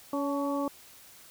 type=harmonic tone with a mistuned harmonic; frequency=281.4 Hz; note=C#4; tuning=26 cents sharp; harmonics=1 / 2 / 3 / 4; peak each=-30 / -33 / -38 / -36 dBFS; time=0.13-0.68 s; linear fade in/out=2 ms; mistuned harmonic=3; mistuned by=+45 cents; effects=white hiss -53 dBFS RMS until 1.3 s